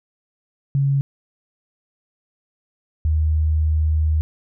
sine tone pair in turn, 138.59 / 77.78 Hz, C#3 / D#2, 0 / 0 cents, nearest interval minor seventh, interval 1000 cents, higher first, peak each -15 dBFS, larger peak neither, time 0.75-1.01 / 3.05-4.21 s, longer second, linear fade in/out 0 ms, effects none

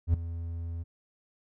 triangle tone with ADSR envelope, 84 Hz, E2, 33 cents sharp, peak -16 dBFS, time 0.07-0.84 s, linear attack 70 ms, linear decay 5 ms, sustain -15 dB, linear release 21 ms, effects none

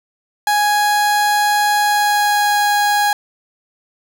30% pulse tone with pitch glide, 830.6 to 824.9 Hz, G#5 to G#5, 0 to -12 cents, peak -10 dBFS, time 0.47-3.13 s, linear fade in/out 2 ms, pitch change -12 cents, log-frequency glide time 1.78-2.73 s, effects none

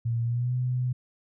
sine tone with pitch glide, 116.54 to 125.63 Hz, A#2 to B2, 0 to +30 cents, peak -24 dBFS, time 0.05-0.93 s, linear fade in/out 10 ms, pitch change +130 cents, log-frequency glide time 0.23-0.54 s, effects none

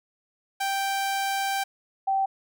sawtooth / sine tone pair in turn, 784 / 776.3 Hz, G5 / G5, 0 / -17 cents, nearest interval unison, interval 17 cents, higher first, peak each -21 dBFS, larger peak neither, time 0.6-1.64 / 2.07-2.26 s, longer first, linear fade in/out 10 ms, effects none

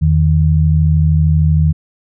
sine tone pair together, 82.48 / 155.56 Hz, E2 / D#3, +2 / 0 cents, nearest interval major seventh, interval 1098 cents, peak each -11 dBFS, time 0.01-1.73 s, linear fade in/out 20 ms, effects none

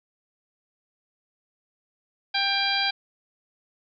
harmonic tone with a mistuned harmonic, 792 Hz, G5, 18 cents sharp, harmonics 1 / 2 / 3 / 4 / 5 / 6, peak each -29 / -29 / -29 / -29 / -29 / -29 dBFS, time 2.34-2.91 s, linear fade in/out 10 ms, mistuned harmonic 4, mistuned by +36 cents, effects none

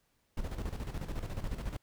brown noise with tremolo, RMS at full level -35 dBFS, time 0.37-1.77 s, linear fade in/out 5 ms, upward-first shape square, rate 14 Hz, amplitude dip 60%, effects pink hiss -75 dBFS RMS until 1.82 s

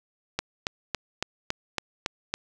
click train, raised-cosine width 0.2 ms, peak -9 dBFS, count 8, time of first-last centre 0.39-2.34 s, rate 3.59 Hz, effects none

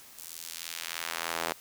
sawtooth tone with high-pass filter sweep, 83.2 Hz, E2, 17 cents sharp, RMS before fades -37 dBFS, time 0.18-1.53 s, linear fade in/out 5 ms, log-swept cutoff 8900 to 580 Hz, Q 0.73, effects white hiss -52 dBFS RMS until 1.6 s

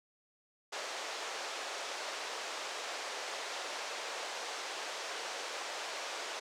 pink band-pass noise, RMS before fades -41 dBFS, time 0.72-6.4 s, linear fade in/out 10 ms, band 470 to 7000 Hz, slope 24 dB/octave, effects none

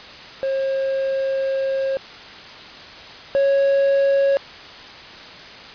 triangle tone pair in turn, 538 / 552.2 Hz, C5 / C#5, +48 / -7 cents, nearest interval unison, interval 45 cents, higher second, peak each -17 / -12 dBFS, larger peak second, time 0.43-1.97 / 3.35-4.37 s, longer first, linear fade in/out 0 ms, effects white hiss -38 dBFS RMS until 5.74 s + resampled to 11025 Hz

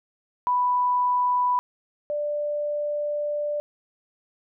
sine tone pair in turn, 989 / 589.9 Hz, B5 / D5, +2 / +8 cents, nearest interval major sixth, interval 894 cents, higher first, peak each -19 / -24 dBFS, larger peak first, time 0.47-1.59 / 2.1-3.6 s, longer second, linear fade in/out 0 ms, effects none

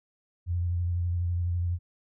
sine tone with vibrato, 87.31 Hz, F2, in tune, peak -25 dBFS, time 0.46-1.79 s, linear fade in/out 50 ms, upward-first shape sine, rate 12 Hz, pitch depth 29 cents each way, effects none

